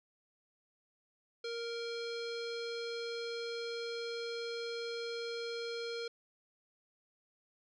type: tone with low-pass filter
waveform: square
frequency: 466.2 Hz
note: A#4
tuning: in tune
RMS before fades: -40 dBFS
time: 1.44-6.08 s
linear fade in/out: 5 ms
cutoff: 4400 Hz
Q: 3.6
effects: none